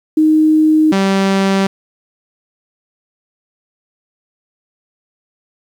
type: tone pair in turn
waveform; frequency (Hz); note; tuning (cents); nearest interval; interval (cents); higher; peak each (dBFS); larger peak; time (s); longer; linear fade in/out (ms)
sine / sawtooth; 311.1 / 194.29; D#4 / G3; 0 / -15; minor sixth; 815; first; -7; neither; 0.17-0.92 / 0.92-1.67; neither; 5
effects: low-pass 6000 Hz 12 dB/octave + 7-bit